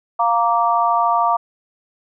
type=chord; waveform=sine; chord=Bb major; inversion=second; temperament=just; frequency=699.2 / 932.3 / 1165.4 Hz; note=F5 / Bb5 / D6; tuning=+2 / 0 / -14 cents; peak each=-18 dBFS; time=0.19-1.37 s; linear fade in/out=10 ms; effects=none